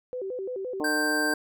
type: tone with vibrato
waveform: sine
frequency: 440 Hz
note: A4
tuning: in tune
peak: -30 dBFS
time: 0.13-0.8 s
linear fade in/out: 0 ms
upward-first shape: square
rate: 5.8 Hz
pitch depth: 230 cents each way
type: harmonic tone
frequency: 151.1 Hz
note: D3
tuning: 50 cents sharp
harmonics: 2 / 3 / 4 / 5 / 6 / 7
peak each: -29 / -33 / -35 / -37 / -39 / -40 dBFS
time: 0.8-1.34 s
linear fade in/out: 2 ms
type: tone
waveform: square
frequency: 1568 Hz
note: G6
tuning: in tune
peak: -26 dBFS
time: 0.84-1.34 s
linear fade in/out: 5 ms
effects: none